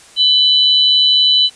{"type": "tone pair together", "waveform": "sine", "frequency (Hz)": [3000, 3972], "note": ["F#7", "B7"], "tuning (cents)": [23, 9], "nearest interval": "perfect fourth", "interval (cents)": 486, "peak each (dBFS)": -11, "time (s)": [0.16, 1.5], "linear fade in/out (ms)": 50, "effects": ["white hiss -42 dBFS RMS until 1.55 s", "resampled to 22050 Hz"]}